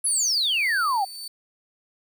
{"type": "exponential sweep", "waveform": "sine", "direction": "down", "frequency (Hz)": [11175, 740], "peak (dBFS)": -20, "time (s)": [0.04, 1.05], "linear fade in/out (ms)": 10}
{"type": "tone with tremolo", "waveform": "sawtooth", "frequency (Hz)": 4536, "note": "C#8", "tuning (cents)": 39, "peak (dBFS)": -28, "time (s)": [0.06, 1.28], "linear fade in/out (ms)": 5, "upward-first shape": "sine", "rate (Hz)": 1.7, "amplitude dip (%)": 50}
{"effects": ["9-bit"]}